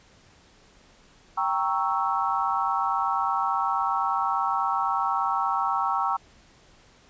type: chord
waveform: sine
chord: G diminished seventh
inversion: none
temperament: equal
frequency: 784 / 932.3 / 1108.7 / 1318.5 Hz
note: G5 / Bb5 / Db6 / Fb6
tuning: 0 / 0 / 0 / 0 cents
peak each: -28 dBFS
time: 1.37-6.17 s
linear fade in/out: 10 ms
effects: pink hiss -56 dBFS RMS until 7.09 s + resampled to 16000 Hz